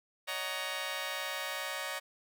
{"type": "chord", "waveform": "10% pulse", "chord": "D# minor seventh", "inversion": "third", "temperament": "just", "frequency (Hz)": [560, 622.3, 746.7, 933.4], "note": ["C#5", "D#5", "F#5", "A#5"], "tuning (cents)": [18, 0, 16, 2], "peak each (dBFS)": [-32, -33, -35, -34], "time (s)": [0.27, 2], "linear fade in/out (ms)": 20, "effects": []}